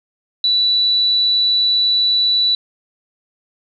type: tone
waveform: sine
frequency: 3954 Hz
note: B7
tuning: 1 cent sharp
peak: -12 dBFS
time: 0.44-2.55 s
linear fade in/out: 2 ms
effects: none